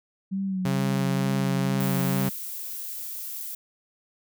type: tone with vibrato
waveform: sine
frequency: 189.7 Hz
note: F#3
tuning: 43 cents sharp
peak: -25 dBFS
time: 0.31-2.3 s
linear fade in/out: 20 ms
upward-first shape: sine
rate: 2.2 Hz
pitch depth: 49 cents each way
type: tone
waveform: sawtooth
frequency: 135.3 Hz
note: C#3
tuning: 42 cents flat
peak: -21 dBFS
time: 0.65-2.29 s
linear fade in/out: 5 ms
type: noise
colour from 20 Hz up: violet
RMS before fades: -35 dBFS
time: 1.8-3.55 s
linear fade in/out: 5 ms
effects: none